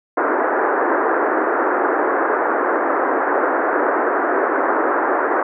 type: band-pass noise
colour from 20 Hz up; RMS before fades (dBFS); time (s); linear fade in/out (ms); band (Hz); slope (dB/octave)
pink; -18; 0.17-5.43; 5; 300 to 1700; 48
effects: none